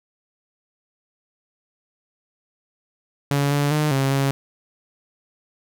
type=tone with pitch steps; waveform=sawtooth; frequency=141.7 / 143.9 / 151.5 / 135.8 / 137.5 Hz; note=C#3 / D3 / D#3 / C#3 / C#3; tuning=+38 / -35 / -46 / -35 / -14 cents; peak=-14 dBFS; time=3.31-4.31 s; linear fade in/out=0 ms; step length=200 ms; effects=none